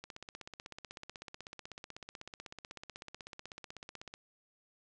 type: click train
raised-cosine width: 0.2 ms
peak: -28 dBFS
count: 67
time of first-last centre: 0.04-4.139 s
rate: 16.1 Hz
effects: resampled to 22050 Hz